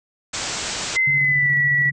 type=low-pass noise; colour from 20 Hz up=white; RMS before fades=-27 dBFS; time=0.33-0.97 s; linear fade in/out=10 ms; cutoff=8000 Hz; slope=96 dB/octave
type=tone with pitch glide; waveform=sine; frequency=2060 to 1944.4 Hz; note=C7 to B6; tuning=-28 to -28 cents; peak=-15 dBFS; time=0.95-1.91 s; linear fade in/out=20 ms; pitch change=-100 cents; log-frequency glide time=1.14-1.54 s
type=tone with tremolo; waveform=sine; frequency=141.6 Hz; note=C#3; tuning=37 cents sharp; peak=-24 dBFS; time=1.07-1.92 s; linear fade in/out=5 ms; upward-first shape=square; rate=14 Hz; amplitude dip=50%
effects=none